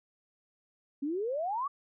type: exponential sweep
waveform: sine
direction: up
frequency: 269.3 to 1174 Hz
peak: -30 dBFS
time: 1.02-1.68 s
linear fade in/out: 10 ms
effects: none